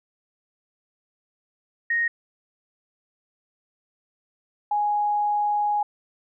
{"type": "tone pair in turn", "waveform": "sine", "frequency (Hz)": [1864.7, 830.6], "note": ["A#6", "G#5"], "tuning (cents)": [0, 0], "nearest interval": "octave + major second", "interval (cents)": 1400, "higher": "first", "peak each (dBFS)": -20, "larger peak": "neither", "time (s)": [[1.9, 2.08], [4.71, 5.83]], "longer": "second", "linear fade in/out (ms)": 5, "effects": []}